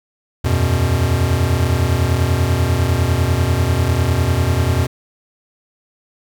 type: chord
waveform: square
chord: E suspended second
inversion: none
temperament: equal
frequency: 82.41 / 92.5 / 123.47 Hz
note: E2 / F#2 / B2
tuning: 0 / 0 / 0 cents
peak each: -19 dBFS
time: 0.44-4.87 s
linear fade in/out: 10 ms
effects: 8-bit